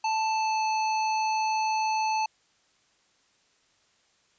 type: tone with pitch glide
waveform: square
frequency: 880 to 873.4 Hz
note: A5 to A5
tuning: 0 to -13 cents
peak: -25 dBFS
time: 0.04-2.26 s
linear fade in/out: 5 ms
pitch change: -13 cents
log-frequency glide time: 0.28-0.64 s
effects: white hiss -66 dBFS RMS until 4.38 s + resampled to 16000 Hz

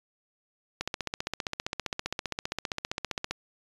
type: click train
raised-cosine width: 0.2 ms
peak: -13 dBFS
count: 39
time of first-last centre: 0.81-3.31 s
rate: 15.2 Hz
effects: resampled to 24000 Hz

